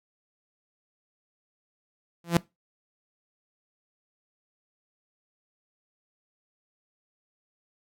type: tone with exponential growth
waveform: sawtooth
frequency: 170.1 Hz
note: F3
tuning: 45 cents flat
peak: -11 dBFS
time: 2.24-2.37 s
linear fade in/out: 2 ms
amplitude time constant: 28 ms
effects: noise-tail reverb RT60 0.2 s tail -20 dB re dry + AAC 64 kbps